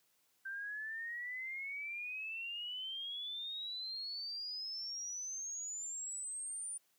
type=exponential sweep; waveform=sine; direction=up; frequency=1558 to 9397 Hz; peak=-40 dBFS; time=0.45-6.78 s; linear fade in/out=10 ms; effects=white hiss -75 dBFS RMS until 6.98 s + high-pass 100 Hz 12 dB/octave